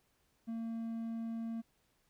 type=tone; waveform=triangle; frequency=227.8 Hz; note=A#3; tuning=40 cents flat; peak=-35 dBFS; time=0.47-1.62 s; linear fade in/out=20 ms; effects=pink hiss -75 dBFS RMS until 2.09 s